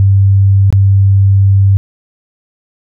sine tone with dropouts, 98 Hz, G2, in tune, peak -4 dBFS, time 0-1.77 s, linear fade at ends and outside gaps 0 ms, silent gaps 0.704-0.726 s, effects none

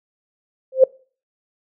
sine tone with exponential growth, 523.3 Hz, C5, in tune, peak -3 dBFS, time 0.72-0.84 s, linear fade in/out 5 ms, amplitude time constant 26 ms, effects noise-tail reverb RT60 0.4 s tail -24 dB re dry

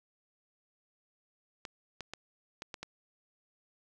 clicks, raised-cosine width 0.2 ms, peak -23 dBFS, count 6, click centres 1.652 / 2.007 / 2.136 / 2.621 / 2.742 / 2.83 s, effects none

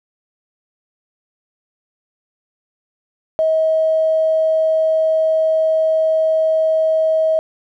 triangle tone with tanh clipping, 637 Hz, D#5, 41 cents sharp, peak -12 dBFS, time 3.39-7.39 s, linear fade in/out 0 ms, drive 3 dB, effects none

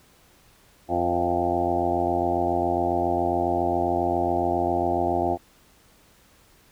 harmonic tone with a mistuned harmonic, 87.31 Hz, F2, in tune, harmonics 1 / 2 / 3 / 4 / 5 / 6 / 7 / 8 / 9 / 10, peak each -33 / -37 / -31 / -27 / -38 / -33 / -31 / -26 / -28 / -37 dBFS, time 0.88-5.38 s, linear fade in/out 50 ms, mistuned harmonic 7, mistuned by +40 cents, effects pink hiss -57 dBFS RMS until 6.71 s

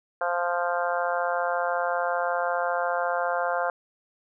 harmonic tone, 174.61 Hz, F3, in tune, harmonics 3 / 4 / 5 / 6 / 7 / 8 / 9, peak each -29 / -28 / -33 / -33 / -36 / -32 / -35 dBFS, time 0.21-3.7 s, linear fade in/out 2 ms, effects none

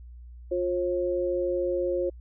sine tone pair together, 354.7 / 539 Hz, F4 / C#5, +27 / -49 cents, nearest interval perfect fifth, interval 724 cents, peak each -27 dBFS, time 0.51-2.1 s, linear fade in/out 10 ms, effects added 60 Hz sine -42 dBFS peak until 2.2 s

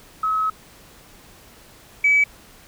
sine tone pair in turn, 1284 / 2288 Hz, E6 / D7, -46 / -46 cents, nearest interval minor seventh, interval 1000 cents, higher second, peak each -18 / -12 dBFS, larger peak second, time 0.23-0.5 / 2.04-2.24 s, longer first, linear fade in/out 5 ms, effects tanh soft clip ceiling -8 dBFS + pink hiss -48 dBFS RMS until 2.67 s

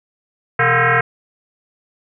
sine tone with frequency modulation, 125.8 Hz, B2, 32 cents sharp, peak -11 dBFS, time 0.59-1.01 s, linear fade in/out 5 ms, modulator 292 Hz, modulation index 6.7, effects none

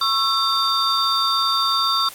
sine tone cluster, 1097 / 1334 / 3626 / 4663 Hz, C#6 / E6 / A#7 / D8, -18 / +20 / -49 / -13 cents, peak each -22 dBFS, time 0.01-2.09 s, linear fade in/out 5 ms, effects white hiss -39 dBFS RMS until 2.14 s + MP3 64 kbps

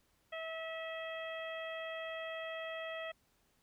harmonic tone, 648 Hz, E5, 30 cents flat, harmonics 1 / 2 / 3 / 4 / 5, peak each -42 / -49 / -46 / -50 / -51 dBFS, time 0.32-3.12 s, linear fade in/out 10 ms, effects pink hiss -74 dBFS RMS until 3.62 s

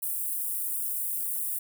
white high-pass noise, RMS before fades -31 dBFS, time 0.02-1.59 s, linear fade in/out 10 ms, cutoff 8900 Hz, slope 48 dB/octave, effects none

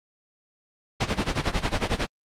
pink noise with tremolo, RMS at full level -22 dBFS, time 1-2.07 s, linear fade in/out 10 ms, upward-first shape sine, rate 11 Hz, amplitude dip 85%, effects low-pass 5000 Hz 12 dB/octave + Opus 48 kbps

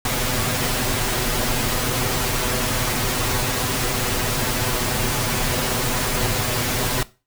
pink noise with comb filter, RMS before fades -22 dBFS, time 0.05-7.03 s, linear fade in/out 2 ms, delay 8 ms, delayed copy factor +0.8, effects noise-tail reverb RT60 0.3 s tail -18 dB re dry

